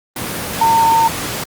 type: tone in noise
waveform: sine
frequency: 909 Hz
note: A#5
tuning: 44 cents flat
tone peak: -9 dBFS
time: 0.61-1.08 s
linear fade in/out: 5 ms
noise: pink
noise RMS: -22 dBFS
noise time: 0.16-1.44 s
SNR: +10 dB
effects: high-pass 100 Hz 12 dB/octave + Opus 24 kbps